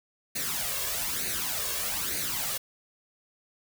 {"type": "noise with flanger", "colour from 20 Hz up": "white", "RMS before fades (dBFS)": -31, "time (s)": [0.35, 2.58], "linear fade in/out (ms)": 10, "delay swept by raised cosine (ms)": [0.46, 1.86], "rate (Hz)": 1.1, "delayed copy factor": 0.65, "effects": []}